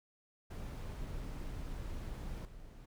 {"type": "noise with level steps", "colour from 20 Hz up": "brown", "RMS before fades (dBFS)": [-42, -52], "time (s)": [0.5, 2.86], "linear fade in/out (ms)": 10, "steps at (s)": 2.45, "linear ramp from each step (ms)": 2, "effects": []}